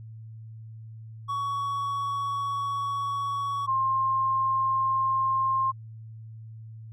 triangle / sine tone pair in turn, 1121 / 1061 Hz, C#6 / C6, +19 / +24 cents, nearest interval minor second, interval 95 cents, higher first, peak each -25 / -22 dBFS, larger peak second, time 1.28-3.67 / 3.67-5.72 s, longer first, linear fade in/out 20 ms, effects added 111 Hz sine -40 dBFS peak until 6.92 s

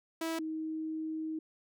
sawtooth / sine tone pair in turn, 326.2 / 316 Hz, E4 / D#4, -18 / +27 cents, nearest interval minor second, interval 55 cents, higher first, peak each -29 / -34 dBFS, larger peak first, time 0.21-0.39 / 0.39-1.39 s, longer second, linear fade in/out 5 ms, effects none

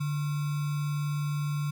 sine tone with sample-and-hold, 146.83 Hz, D3, in tune, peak -27 dBFS, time 0-1.71 s, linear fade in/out 10 ms, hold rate 1225 Hz, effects none

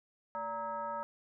sine tone with frequency modulation, 932.3 Hz, A#5, in tune, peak -35 dBFS, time 0.35-1.03 s, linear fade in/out 0 ms, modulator 354 Hz, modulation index 1.1, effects none

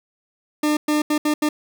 40% pulse tone bursts at uneven times, 300.9 Hz, D4, 42 cents sharp, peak -16 dBFS, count 5, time 0.63-0.77 / 0.88-1.02 / 1.1-1.18 / 1.25-1.34 / 1.42-1.49 s, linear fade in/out 5 ms, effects none

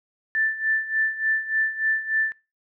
sine tone with tremolo, 1766 Hz, A6, 6 cents sharp, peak -18 dBFS, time 0.35-2.32 s, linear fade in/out 0 ms, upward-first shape sine, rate 3.4 Hz, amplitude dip 80%, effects noise-tail reverb RT60 0.3 s tail -23 dB re dry

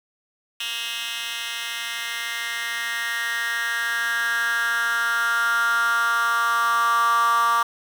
10% pulse tone with high-pass filter sweep, 233.1 Hz, A#3, in tune, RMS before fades -23 dBFS, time 0.6-7.63 s, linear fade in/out 5 ms, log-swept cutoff 2600 to 1100 Hz, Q 6.5, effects 7-bit

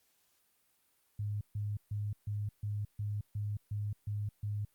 sine tone bursts, 103.83 Hz, G#2, in tune, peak -33 dBFS, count 10, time 1.19-4.65 s, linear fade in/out 5 ms, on 220 ms, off 140 ms, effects white hiss -73 dBFS RMS until 4.74 s + Opus 48 kbps

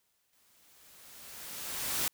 white noise with exponential growth, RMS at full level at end -30 dBFS, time 0.33-2.08 s, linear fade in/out 1 ms, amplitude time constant 380 ms, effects white hiss -75 dBFS RMS until 2.13 s

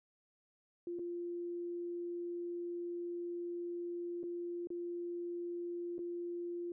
sine tone with dropouts, 347.3 Hz, F4, 10 cents flat, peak -38 dBFS, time 0.87-6.72 s, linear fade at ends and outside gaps 2 ms, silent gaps 0.988-0.993 / 4.231-4.237 / 4.672-4.703 / 5.982-5.99 s, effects none

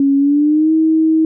sine tone with pitch glide, 277.2 to 318.4 Hz, C#4 to D#4, 0 to +40 cents, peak -9 dBFS, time 0-1.25 s, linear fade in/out 2 ms, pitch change +240 cents, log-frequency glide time 0.17-0.72 s, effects none

